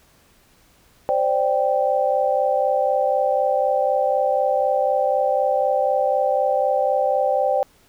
sine chord, C suspended second, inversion none, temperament equal, 523.3 / 587.3 / 784 Hz, C5 / D5 / G5, 0 / 0 / 0 cents, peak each -21 dBFS, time 1.09-7.63 s, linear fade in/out 0 ms, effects pink hiss -56 dBFS RMS until 7.88 s

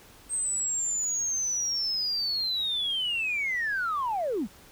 sine linear sweep, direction down, 8380 to 163 Hz, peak -25 dBFS, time 0.29-4.48 s, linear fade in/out 50 ms, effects tanh soft clip ceiling -22 dBFS + pink hiss -53 dBFS RMS until 4.71 s

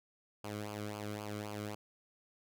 sawtooth tone with flanger, 104.7 Hz, G#2, 15 cents sharp, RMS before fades -42 dBFS, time 0.44-1.75 s, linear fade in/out 5 ms, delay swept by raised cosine 0.52 to 1.16 ms, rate 3.8 Hz, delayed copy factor -0.75, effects none

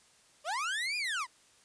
30% pulse linear two-way sweep, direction up then down, 549 to 2489 to 910 Hz, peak -29 dBFS, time 0.44-1.27 s, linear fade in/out 50 ms, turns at 0.97 s, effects white hiss -63 dBFS RMS until 1.64 s + resampled to 22050 Hz

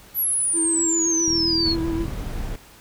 sine exponential sweep, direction down, 12000 to 4200 Hz, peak -19 dBFS, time 0.14-1.76 s, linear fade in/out 50 ms
triangle tone with vibrato, 329.6 Hz, E4, in tune, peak -21 dBFS, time 0.53-2.07 s, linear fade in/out 50 ms, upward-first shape sine, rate 7.6 Hz, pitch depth 28 cents each way
click train, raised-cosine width 5 ms, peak -21 dBFS, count 33, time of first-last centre 1.28-2.082 s, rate 39.9 Hz
brown noise, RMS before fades -29 dBFS, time 1.65-2.56 s, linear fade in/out 5 ms
effects pink hiss -48 dBFS RMS until 2.8 s

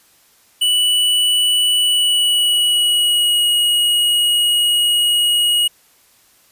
square tone with pitch glide, 2960 to 2894 Hz, F#7 to F#7, 0 to -39 cents, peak -13 dBFS, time 0.61-5.68 s, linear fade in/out 10 ms, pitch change -39 cents, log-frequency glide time 1.79-3.48 s, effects white hiss -53 dBFS RMS until 6.51 s + resampled to 32000 Hz

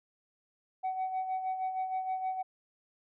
sine tone with tremolo, 752 Hz, F#5, 28 cents sharp, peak -27 dBFS, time 0.83-2.43 s, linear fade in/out 20 ms, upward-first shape sine, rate 6.4 Hz, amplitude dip 60%, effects tanh soft clip ceiling -28 dBFS

